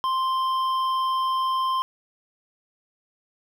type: tone with hard clipping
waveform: sine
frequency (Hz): 1046.5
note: C6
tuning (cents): 0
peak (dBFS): -23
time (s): 0.04-1.82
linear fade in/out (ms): 0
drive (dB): 7
effects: none